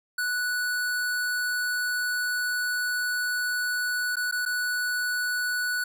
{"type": "tone with dropouts", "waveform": "square", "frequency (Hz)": 1478, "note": "F#6", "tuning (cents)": -2, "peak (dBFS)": -26, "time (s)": [0.18, 5.84], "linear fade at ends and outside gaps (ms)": 5, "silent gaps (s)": [[4.157, 4.167], [4.313, 4.323], [4.453, 4.46]], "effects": []}